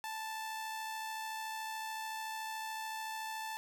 sawtooth tone with amplitude modulation, 880 Hz, A5, in tune, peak -34 dBFS, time 0.04-3.57 s, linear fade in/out 0 ms, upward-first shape sine, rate 73.7 Hz, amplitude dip 30%, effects none

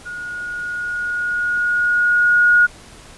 sine tone with level ramp, 1443 Hz, F#6, 44 cents flat, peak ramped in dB -27 to -8 dBFS, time 0.05-2.67 s, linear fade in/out 20 ms, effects pink hiss -42 dBFS RMS until 3.17 s + resampled to 24000 Hz

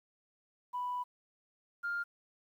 sine tone pair in turn, 987.8 / 1402.5 Hz, B5 / F6, 0 / +7 cents, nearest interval tritone, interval 607 cents, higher second, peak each -33 / -32 dBFS, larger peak second, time 0.73-1.04 / 1.83-2.04 s, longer first, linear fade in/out 20 ms, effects tanh soft clip ceiling -29 dBFS + 11-bit

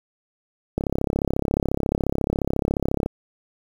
click train, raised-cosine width 2 ms, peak -8 dBFS, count 79, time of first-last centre 0.78-3.061 s, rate 34.2 Hz, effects 7-bit

